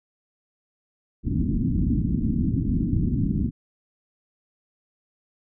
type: low-pass noise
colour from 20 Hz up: white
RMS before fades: -23 dBFS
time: 1.23-3.51 s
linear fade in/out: 50 ms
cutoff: 280 Hz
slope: 48 dB/octave
effects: none